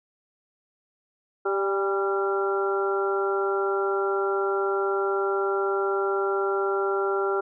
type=harmonic tone with a mistuned harmonic; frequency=196 Hz; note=G3; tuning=in tune; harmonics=2 / 3 / 4 / 5 / 6 / 7; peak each=-24 / -34 / -32 / -38 / -39 / -29 dBFS; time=1.45-7.41 s; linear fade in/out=10 ms; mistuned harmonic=4; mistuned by=+34 cents; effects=none